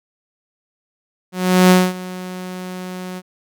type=tone with ADSR envelope; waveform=sawtooth; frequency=183.2 Hz; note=F#3; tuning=17 cents flat; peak=-3 dBFS; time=1.32-3.22 s; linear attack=380 ms; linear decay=230 ms; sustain=-20 dB; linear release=44 ms; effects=none